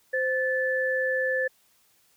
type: tone pair together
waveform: sine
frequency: 518.8 / 1745 Hz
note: C5 / A6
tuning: -15 / -15 cents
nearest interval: octave + major sixth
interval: 2100 cents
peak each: -26 dBFS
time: 0.13-1.48 s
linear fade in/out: 10 ms
effects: white hiss -64 dBFS RMS until 2.16 s